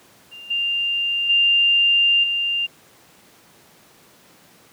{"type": "tone with level steps", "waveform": "sine", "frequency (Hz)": 2794, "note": "F7", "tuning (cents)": 0, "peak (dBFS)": [-36, -19, -13, -19], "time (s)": [0.31, 2.67], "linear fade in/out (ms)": 20, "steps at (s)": [0.5, 1.29, 2.23], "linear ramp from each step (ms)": 10, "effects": ["pink hiss -51 dBFS RMS until 4.72 s", "high-pass 150 Hz 12 dB/octave"]}